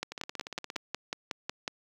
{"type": "two click trains", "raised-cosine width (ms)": 0.2, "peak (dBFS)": [-21, -15], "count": [12, 10], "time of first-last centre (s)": [[0.12, 0.76], [0.03, 1.678]], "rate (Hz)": [17.2, 5.46], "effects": ["high-pass 150 Hz 12 dB/octave", "9-bit"]}